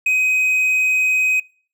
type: tone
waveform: triangle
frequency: 2518 Hz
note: D#7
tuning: 20 cents sharp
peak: -12 dBFS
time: 0.06-1.4 s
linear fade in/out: 5 ms
effects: noise-tail reverb RT60 0.5 s tail -26 dB re dry